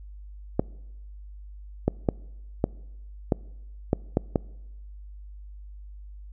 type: clicks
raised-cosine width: 2 ms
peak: -7 dBFS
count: 8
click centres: 0.595 / 1.88 / 2.088 / 2.641 / 3.322 / 3.931 / 4.171 / 4.358 s
effects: noise-tail reverb RT60 1.0 s tail -24 dB re dry + added 50 Hz sine -40 dBFS peak until 6.32 s